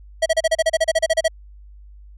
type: tone bursts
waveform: square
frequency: 646 Hz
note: E5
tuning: 35 cents flat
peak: -14 dBFS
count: 15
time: 0.22-1.282 s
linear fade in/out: 10 ms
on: 40 ms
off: 33 ms
effects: added 50 Hz sine -40 dBFS peak until 2.17 s + resampled to 24000 Hz